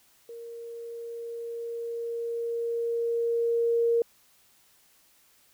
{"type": "tone with level ramp", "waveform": "sine", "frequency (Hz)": 466.2, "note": "A#4", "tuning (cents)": 0, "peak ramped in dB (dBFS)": [-39, -20], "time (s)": [0.29, 4.02], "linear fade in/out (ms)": 2, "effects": ["white hiss -62 dBFS RMS until 5.53 s"]}